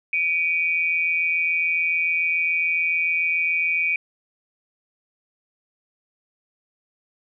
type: tone pair together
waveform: sine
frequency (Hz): 2300 / 2467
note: D7 / D#7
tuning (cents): -37 / -15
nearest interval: minor second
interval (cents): 122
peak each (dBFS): -22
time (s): 0.13-3.96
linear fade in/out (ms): 2
effects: none